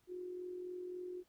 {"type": "tone with amplitude modulation", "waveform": "sine", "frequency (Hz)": 361.4, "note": "F#4", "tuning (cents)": -41, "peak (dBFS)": -40, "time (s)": [0.07, 1.24], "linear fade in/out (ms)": 50, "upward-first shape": "sine", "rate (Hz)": 43.7, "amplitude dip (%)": 45, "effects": ["pink hiss -75 dBFS RMS until 1.28 s"]}